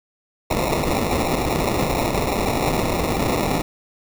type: noise with sample-and-hold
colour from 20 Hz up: violet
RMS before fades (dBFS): -21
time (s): 0.5-3.62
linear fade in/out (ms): 10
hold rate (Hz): 1575
effects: none